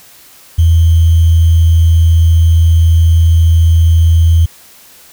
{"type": "tone with sample-and-hold", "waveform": "sine", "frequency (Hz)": 82.7, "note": "E2", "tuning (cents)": 6, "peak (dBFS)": -4, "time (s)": [0.58, 4.46], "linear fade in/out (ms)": 10, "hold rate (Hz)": 3150, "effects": ["white hiss -40 dBFS RMS until 5.12 s"]}